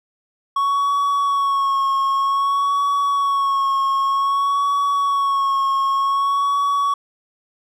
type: tone with vibrato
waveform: triangle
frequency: 1108.7 Hz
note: C#6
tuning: in tune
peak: -14 dBFS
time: 0.56-6.94 s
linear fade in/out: 5 ms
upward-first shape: sine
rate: 0.53 Hz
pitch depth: 32 cents each way
effects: none